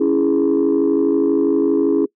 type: chord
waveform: sine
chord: C# minor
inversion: none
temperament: equal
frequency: 277.2 / 329.6 / 415.3 Hz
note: C#4 / E4 / G#4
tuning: 0 / 0 / 0 cents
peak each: -16 dBFS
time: 0-2.06 s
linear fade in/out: 10 ms
effects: noise-tail reverb RT60 0.1 s tail -23 dB re dry + tanh soft clip ceiling -8 dBFS